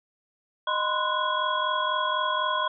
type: tone cluster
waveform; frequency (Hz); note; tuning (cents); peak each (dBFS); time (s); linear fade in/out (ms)
sine; 618 / 1005 / 1049 / 1473 / 3324; D#5 / B5 / C6 / F#6 / G#7; -12 / +30 / +4 / -8 / +1; -32 / -30 / -27 / -31 / -32; 0.67-2.68; 5
effects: none